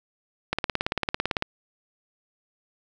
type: click train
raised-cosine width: 0.3 ms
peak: -8 dBFS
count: 17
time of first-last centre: 0.53-1.424 s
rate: 17.9 Hz
effects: none